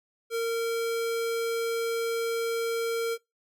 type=tone; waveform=square; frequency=460 Hz; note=A#4; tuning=23 cents flat; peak=-27 dBFS; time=0.3-3.18 s; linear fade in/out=50 ms; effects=noise-tail reverb RT60 0.2 s tail -23 dB re dry